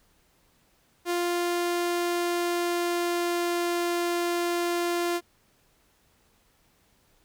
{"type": "tone with pitch glide", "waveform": "sawtooth", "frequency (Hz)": [349.2, 346.8], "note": ["F4", "F4"], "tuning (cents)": [0, -12], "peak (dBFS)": -21, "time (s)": [1.05, 5.21], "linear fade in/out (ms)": 50, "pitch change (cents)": -12, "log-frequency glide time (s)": [1.16, 3.81], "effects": ["pink hiss -65 dBFS RMS until 7.24 s"]}